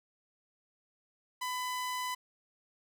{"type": "tone", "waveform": "sawtooth", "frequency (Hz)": 1002, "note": "B5", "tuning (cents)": 25, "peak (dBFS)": -30, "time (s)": [1.41, 2.15], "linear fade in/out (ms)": 10, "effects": []}